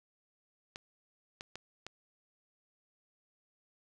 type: clicks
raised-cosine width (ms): 0.2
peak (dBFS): -25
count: 4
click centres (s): 0.759 / 1.409 / 1.556 / 1.866
effects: none